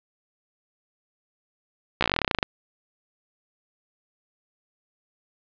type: slowing click train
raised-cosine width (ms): 0.3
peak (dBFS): -5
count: 17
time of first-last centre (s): 2.01-2.428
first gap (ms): 15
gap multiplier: 1.07
effects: resampled to 11025 Hz + 7-bit